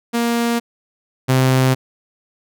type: tone pair in turn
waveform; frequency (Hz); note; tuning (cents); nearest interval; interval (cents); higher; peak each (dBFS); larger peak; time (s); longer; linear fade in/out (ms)
sawtooth; 234.9 / 130.28; A#3 / C3; +13 / -7; minor seventh; 1020; first; -12 / -8; second; 0.13-0.6 / 1.28-1.75; neither; 20
effects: none